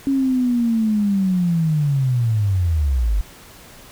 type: linear sweep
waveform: sine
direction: down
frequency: 276.3 to 46.31 Hz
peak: -15 dBFS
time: 0.07-3.21 s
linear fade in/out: 0 ms
effects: pink hiss -43 dBFS RMS until 3.91 s